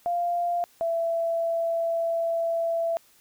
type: tone pair in turn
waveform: sine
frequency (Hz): 696 / 667.5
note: F5 / E5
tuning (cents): -6 / +22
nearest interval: minor second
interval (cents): 72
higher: first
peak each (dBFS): -23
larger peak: neither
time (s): 0.06-0.64 / 0.81-2.97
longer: second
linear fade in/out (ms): 0
effects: white hiss -59 dBFS RMS until 3.2 s